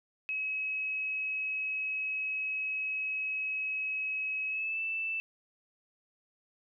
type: tone with pitch glide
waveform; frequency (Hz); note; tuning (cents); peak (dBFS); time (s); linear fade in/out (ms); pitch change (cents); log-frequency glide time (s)
sine; 2560 to 2647; D#7 to E7; +49 to +7; -31; 0.29-5.2; 0; +58; 4.48-4.8
effects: none